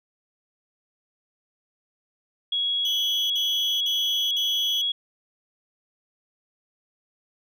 sine tone, 3329 Hz, G#7, 3 cents sharp, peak -22 dBFS, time 2.52-4.92 s, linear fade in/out 5 ms
35% pulse tone bursts, 3031 Hz, F#7, 41 cents sharp, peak -28 dBFS, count 4, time 2.85-4.815 s, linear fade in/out 2 ms, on 450 ms, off 55 ms
effects none

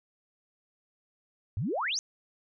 sine exponential sweep, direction up, 86 to 6510 Hz, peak -28 dBFS, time 1.57-1.99 s, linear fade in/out 0 ms, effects none

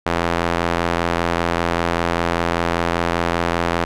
sawtooth tone with band-pass filter, 85.1 Hz, F2, 44 cents flat, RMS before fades -20 dBFS, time 0.06-3.85 s, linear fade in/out 5 ms, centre 1100 Hz, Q 0.57, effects none

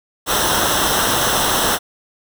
pink noise with comb filter, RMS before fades -17 dBFS, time 0.26-1.79 s, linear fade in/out 50 ms, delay 0.43 ms, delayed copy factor -0.75, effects none

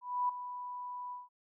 sine tone with ADSR envelope, 987.8 Hz, B5, in tune, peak -27 dBFS, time 0.01-1.29 s, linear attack 280 ms, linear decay 7 ms, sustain -12 dB, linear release 170 ms, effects none

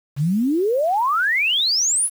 sine exponential sweep, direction up, 132.3 to 11175 Hz, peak -16 dBFS, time 0.16-2.1 s, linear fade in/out 50 ms, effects 7-bit

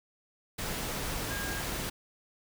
sine tone in noise, 1622 Hz, G#6, 41 cents flat, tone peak -38 dBFS, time 1.3-1.61 s, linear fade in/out 10 ms, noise pink, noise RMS -35 dBFS, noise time 0.58-1.9 s, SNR -6 dB, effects none

